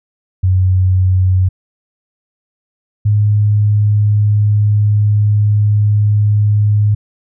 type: tone pair in turn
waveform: sine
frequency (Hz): 93 / 104.55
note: F#2 / G#2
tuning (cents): +9 / +12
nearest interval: major second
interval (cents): 203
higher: second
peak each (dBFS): -8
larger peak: neither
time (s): 0.43-1.49 / 3.05-6.95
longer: second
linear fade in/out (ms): 10
effects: none